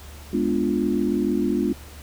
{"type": "chord", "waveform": "sine", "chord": "G# diminished seventh", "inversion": "none", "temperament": "equal", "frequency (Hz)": [207.7, 246.9, 293.7, 349.2], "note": ["G#3", "B3", "D4", "F4"], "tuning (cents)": [0, 0, 0, 0], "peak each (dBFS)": -25, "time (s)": [0.33, 1.73], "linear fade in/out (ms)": 5, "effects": ["added 73 Hz sine -40 dBFS peak until 2.02 s", "pink hiss -45 dBFS RMS until 2.02 s"]}